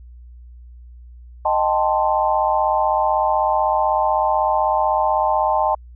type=chord; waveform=sine; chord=A half-diminished seventh; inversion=second; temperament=equal; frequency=622.3 / 784 / 880 / 1046.5 Hz; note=Eb5 / G5 / A5 / C6; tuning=0 / 0 / 0 / 0 cents; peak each=-21 / -21 / -19 / -23 dBFS; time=1.45-5.75 s; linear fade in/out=5 ms; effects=added 60 Hz sine -38 dBFS peak until 5.95 s